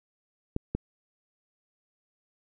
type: clicks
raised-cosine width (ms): 3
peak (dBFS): -15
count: 2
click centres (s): 0.564 / 0.75
effects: none